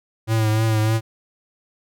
square tone with vibrato, 110 Hz, A2, in tune, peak -17 dBFS, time 0.27-1.01 s, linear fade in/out 50 ms, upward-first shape triangle, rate 3.3 Hz, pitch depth 42 cents each way, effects none

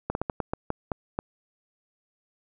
slowing click train, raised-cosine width 1 ms, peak -13 dBFS, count 9, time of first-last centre 0.1-1.189 s, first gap 51 ms, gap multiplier 1.27, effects none

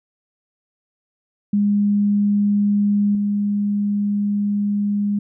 sine tone with level steps, 204.5 Hz, G#3, 26 cents flat, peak -14 / -17 dBFS, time 1.53-5.19 s, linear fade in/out 5 ms, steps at 3.15 s, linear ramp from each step 2 ms, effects none

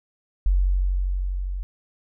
sine tone with level ramp, 46.25 Hz, F#1, in tune, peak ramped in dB -15 to -26 dBFS, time 0.46-1.63 s, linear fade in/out 0 ms, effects none

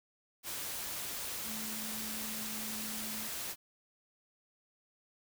sine tone in noise, 217.9 Hz, A3, 17 cents flat, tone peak -45 dBFS, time 1.44-3.29 s, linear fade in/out 50 ms, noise white, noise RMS -40 dBFS, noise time 0.43-3.56 s, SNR -8 dB, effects none

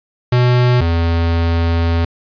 square tone pair in turn, 123.47 / 83.85 Hz, B2 / E2, 0 / +30 cents, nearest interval perfect fifth, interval 670 cents, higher first, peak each -10 / -13 dBFS, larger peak first, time 0.32-0.81 / 0.81-2.05 s, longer second, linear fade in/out 5 ms, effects resampled to 11025 Hz + 7-bit

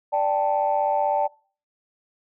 sine chord, D suspended fourth, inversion none, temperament equal, 587.3 / 784 / 880 Hz, D5 / G5 / A5, 0 / 0 / 0 cents, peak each -23 dBFS, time 0.12-1.28 s, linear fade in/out 20 ms, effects noise-tail reverb RT60 0.4 s tail -23 dB re dry + tanh soft clip ceiling -11 dBFS

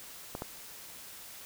clicks, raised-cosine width 1 ms, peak -22 dBFS, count 2, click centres 0.351 / 0.421 s, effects white hiss -48 dBFS RMS until 1.45 s

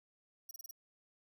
15% pulse tone bursts, 5690 Hz, F8, 31 cents sharp, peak -40 dBFS, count 5, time 0.49-0.711 s, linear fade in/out 5 ms, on 21 ms, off 29 ms, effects none

